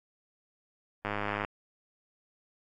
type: click train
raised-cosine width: 0.5 ms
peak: -17 dBFS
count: 42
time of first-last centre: 1.05-1.448 s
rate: 103 Hz
effects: AAC 64 kbps